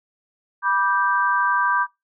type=chord; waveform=sine; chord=G major; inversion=first; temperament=just; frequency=980 / 1176 / 1568 Hz; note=B5 / D6 / G6; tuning=-14 / +2 / 0 cents; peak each=-22 / -22 / -21 dBFS; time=0.62-1.87 s; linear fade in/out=50 ms; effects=noise-tail reverb RT60 0.2 s tail -21 dB re dry